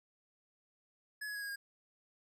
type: tone with pitch steps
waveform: square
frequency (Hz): 1700 / 1680.5 / 1661.2 / 1642.1 / 1623.2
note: G#6 / G#6 / G#6 / G#6 / G#6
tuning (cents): +40 / +20 / 0 / -20 / -40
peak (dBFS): -40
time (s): 1.21-1.56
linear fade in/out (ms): 10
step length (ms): 70
effects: none